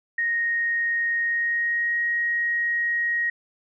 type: tone with pitch glide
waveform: sine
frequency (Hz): 1864.7 to 1884.2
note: A#6 to A#6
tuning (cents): 0 to +18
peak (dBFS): -21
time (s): 0.18-3.3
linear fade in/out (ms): 5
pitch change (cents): +18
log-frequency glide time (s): 1.22-1.99
effects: none